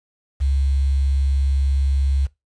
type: tone with quantisation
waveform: sine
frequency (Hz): 68.4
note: C#2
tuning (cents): -23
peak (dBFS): -16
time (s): 0.4-2.27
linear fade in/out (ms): 20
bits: 7
effects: noise-tail reverb RT60 0.2 s tail -20 dB re dry + resampled to 22050 Hz